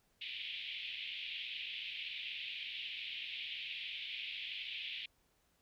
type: band-pass noise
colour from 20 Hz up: white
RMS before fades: -44 dBFS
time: 0.21-5.06 s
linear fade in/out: 5 ms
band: 2300 to 3500 Hz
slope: 48 dB/octave
effects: pink hiss -75 dBFS RMS until 5.61 s